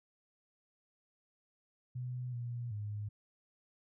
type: tone with pitch steps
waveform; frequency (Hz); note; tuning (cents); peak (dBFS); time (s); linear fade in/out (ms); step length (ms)
sine; 125 / 120 / 104.4; B2 / B2 / G#2; +21 / -49 / +10; -37; 1.95-3.09; 10; 380
effects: none